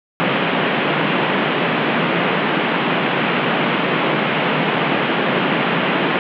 pink band-pass noise, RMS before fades -18 dBFS, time 0.2-6.19 s, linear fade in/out 0 ms, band 150 to 3200 Hz, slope 48 dB/octave, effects none

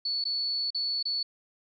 sine tone with dropouts, 4435 Hz, C#8, in tune, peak -27 dBFS, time 0.05-1.23 s, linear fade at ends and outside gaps 5 ms, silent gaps 0.241-0.252 / 0.705-0.746 / 1.028-1.053 s, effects none

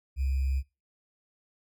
sine tone with sample-and-hold, 67 Hz, C2, 42 cents sharp, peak -25 dBFS, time 0.16-0.63 s, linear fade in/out 50 ms, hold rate 2450 Hz, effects noise-tail reverb RT60 0.3 s tail -23 dB re dry + AAC 64 kbps

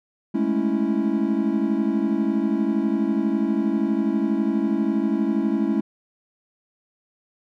triangle chord, A major seventh, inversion third, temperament equal with one note detuned, 207.7 / 220 / 278.1 / 329.6 Hz, G#3 / A3 / C#4 / E4, 0 / 0 / +6 / 0 cents, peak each -23 dBFS, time 0.34-5.81 s, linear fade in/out 10 ms, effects none

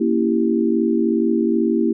sine chord, A# diminished seventh, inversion none, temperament equal, 233.1 / 277.2 / 329.6 / 392 Hz, A#3 / C#4 / E4 / G4, 0 / 0 / 0 / 0 cents, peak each -19 / -25 / -19 / -22 dBFS, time 0-1.93 s, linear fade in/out 10 ms, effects none

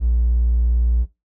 triangle tone, 58.8 Hz, A#1, 16 cents sharp, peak -11 dBFS, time 0-1.06 s, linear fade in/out 50 ms, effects noise-tail reverb RT60 0.2 s tail -18 dB re dry + tanh soft clip ceiling -10 dBFS

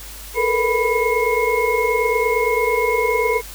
sine tone cluster, 434.3 / 453.5 / 482.6 / 988 / 2160 Hz, A4 / A#4 / B4 / B5 / C#7, -23 / -48 / -40 / 0 / -45 cents, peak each -22 dBFS, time 0.34-3.42 s, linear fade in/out 50 ms, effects added 50 Hz sine -37 dBFS peak until 3.54 s + white hiss -37 dBFS RMS until 3.54 s

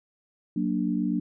sine chord, Gb augmented, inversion none, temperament equal, 185 / 233.1 / 293.7 Hz, Gb3 / Bb3 / D4, 0 / 0 / 0 cents, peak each -28 dBFS, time 0.56-1.2 s, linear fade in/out 5 ms, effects none

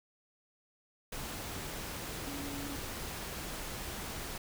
sine tone in noise, 282.1 Hz, C#4, 30 cents sharp, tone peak -41 dBFS, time 2.27-2.76 s, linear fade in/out 5 ms, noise pink, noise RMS -41 dBFS, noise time 1.12-4.38 s, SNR -3 dB, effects none

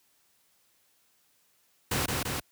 pink noise with echo, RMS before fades -28 dBFS, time 1.91-2.06 s, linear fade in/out 5 ms, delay 170 ms, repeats 2, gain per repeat -2 dB, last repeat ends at 2.4 s, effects white hiss -68 dBFS RMS until 2.51 s + high-pass 60 Hz 12 dB/octave

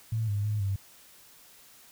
sine tone with pitch steps, 111.7 / 102.2 / 105.8 / 98.2 Hz, A2 / G#2 / G#2 / G2, +27 / -27 / +33 / +4 cents, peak -26 dBFS, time 0.12-0.76 s, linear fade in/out 5 ms, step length 160 ms, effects white hiss -55 dBFS RMS until 1.91 s

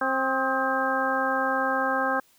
harmonic tone with a mistuned harmonic, 264.9 Hz, C4, 22 cents sharp, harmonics 1 / 2 / 3 / 4 / 5 / 6, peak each -32 / -29 / -29 / -30 / -30 / -28 dBFS, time 0.01-2.2 s, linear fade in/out 5 ms, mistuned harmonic 5, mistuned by -60 cents, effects white hiss -61 dBFS RMS until 2.38 s

